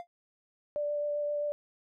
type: tone with exponential decay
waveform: triangle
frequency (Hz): 698.5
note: F5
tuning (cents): 0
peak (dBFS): -33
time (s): 0-0.07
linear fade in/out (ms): 0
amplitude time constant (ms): 15
type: tone with vibrato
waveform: sine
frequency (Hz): 587.3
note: D5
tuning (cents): 0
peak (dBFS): -29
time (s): 0.76-1.52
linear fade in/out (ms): 0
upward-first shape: sine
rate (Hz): 7.6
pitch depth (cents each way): 9
effects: none